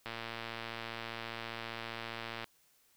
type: click train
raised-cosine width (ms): 0.3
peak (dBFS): -24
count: 275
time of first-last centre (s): 0.06-2.443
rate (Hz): 115
effects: white hiss -69 dBFS RMS until 2.96 s